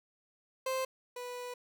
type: tone pair in turn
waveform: 30% pulse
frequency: 523 / 492.4 Hz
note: C5 / B4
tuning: -1 / -5 cents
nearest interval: minor second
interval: 104 cents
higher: first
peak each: -29 / -37 dBFS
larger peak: first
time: 0.66-0.85 / 1.16-1.54 s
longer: second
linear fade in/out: 5 ms
effects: none